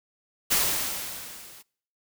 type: noise with level ramp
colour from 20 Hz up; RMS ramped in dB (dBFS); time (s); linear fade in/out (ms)
white; -21 to -49; 0.5-1.63; 20
effects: noise-tail reverb RT60 0.6 s tail -26 dB re dry